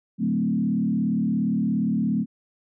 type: tone with frequency modulation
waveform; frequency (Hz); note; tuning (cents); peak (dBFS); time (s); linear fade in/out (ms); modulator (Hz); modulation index
sine; 215.4; A3; -37; -20; 0.18-2.26; 50; 37.2; 1.3
effects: none